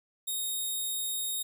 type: tone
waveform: 5% pulse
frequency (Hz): 3721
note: A#7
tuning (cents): -4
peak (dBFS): -23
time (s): 0.27-1.43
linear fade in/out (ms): 10
effects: none